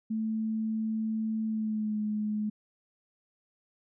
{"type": "tone with pitch glide", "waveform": "sine", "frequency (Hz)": [220, 211.9], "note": ["A3", "G#3"], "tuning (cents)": [0, 35], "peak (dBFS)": -28, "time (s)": [0.1, 2.5], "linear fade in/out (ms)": 10, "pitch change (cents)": -65, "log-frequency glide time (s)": [1.46, 1.99], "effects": []}